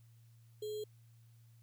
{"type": "tone with sample-and-hold", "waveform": "sine", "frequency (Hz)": 425.1, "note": "G#4", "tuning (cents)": 40, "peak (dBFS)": -38, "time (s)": [0.62, 0.84], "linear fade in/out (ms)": 5, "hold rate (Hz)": 3675, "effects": ["added 115 Hz sine -59 dBFS peak until 1.62 s", "white hiss -75 dBFS RMS until 1.62 s"]}